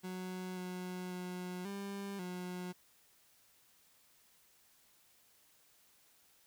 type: tone with pitch steps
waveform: 30% pulse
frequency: 184.1 / 182 / 180.9 / 198.9 / 180.5 Hz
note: F#3 / F#3 / F#3 / G3 / F#3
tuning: -8 / -28 / -39 / +25 / -43 cents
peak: -38 dBFS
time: 0.03-2.73 s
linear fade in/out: 20 ms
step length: 540 ms
effects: white hiss -68 dBFS RMS until 6.46 s